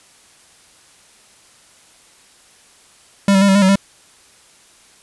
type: tone with pitch steps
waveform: square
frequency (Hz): 198.5 / 192.5 / 199.9 / 192.8 / 202 / 188.7 / 197.2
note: G3 / G3 / G3 / G3 / G#3 / F#3 / G3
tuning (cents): +22 / -31 / +34 / -28 / -48 / +34 / +11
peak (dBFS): -10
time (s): 3.28-3.756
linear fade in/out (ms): 2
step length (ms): 68
effects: white hiss -49 dBFS RMS until 5.02 s + resampled to 24000 Hz